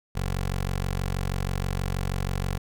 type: tone with notch filter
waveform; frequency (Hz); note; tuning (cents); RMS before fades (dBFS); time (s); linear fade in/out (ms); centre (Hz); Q
15% pulse; 46.26; F#1; 0; -28; 0.15-2.58; 10; 300; 1.5
effects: none